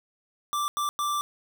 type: tone bursts at uneven times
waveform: square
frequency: 1174.7 Hz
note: D6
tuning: in tune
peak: -26 dBFS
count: 3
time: 0.53-0.68 / 0.77-0.89 / 0.99-1.21 s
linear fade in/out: 0 ms
effects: none